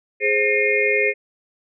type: tone cluster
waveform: sine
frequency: 416.4 / 527 / 1825 / 2131 / 2455 Hz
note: G#4 / C5 / A#6 / C7 / D#7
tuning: +5 / +12 / -37 / +31 / -24 cents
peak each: -21 / -24 / -28 / -20 / -22 dBFS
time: 0.2-1.14 s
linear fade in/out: 50 ms
effects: none